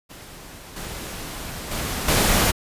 pink noise with level steps, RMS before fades -41 / -33 / -27 / -18 dBFS, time 0.09-2.52 s, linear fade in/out 20 ms, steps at 0.76 / 1.71 / 2.08 s, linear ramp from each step 5 ms, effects resampled to 32000 Hz

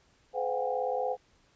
sine tone cluster, 428.3 / 511 / 709 / 746 / 807 Hz, A4 / C5 / F5 / F#5 / G#5, -47 / -41 / +26 / +14 / -50 cents, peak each -38 / -31 / -37 / -35 / -36 dBFS, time 0.33-1.17 s, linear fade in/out 50 ms, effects pink hiss -66 dBFS RMS until 1.55 s + resampled to 16000 Hz

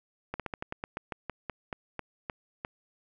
slowing click train, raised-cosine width 0.5 ms, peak -19 dBFS, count 15, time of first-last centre 0.34-2.649 s, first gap 57 ms, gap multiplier 1.15, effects none

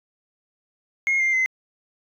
sine tone with pitch steps, 2150 / 2102 / 2055 Hz, C7 / C7 / C7, +47 / +7 / -32 cents, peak -16 dBFS, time 1.07-1.46 s, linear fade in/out 0 ms, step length 130 ms, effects tanh soft clip ceiling -16 dBFS

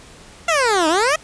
15% pulse exponential two-way sweep, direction down then up, 698.5 to 302.7 to 651 Hz, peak -8 dBFS, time 0.48-1.16 s, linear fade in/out 5 ms, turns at 0.88 s, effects pink hiss -43 dBFS RMS until 1.23 s + resampled to 22050 Hz

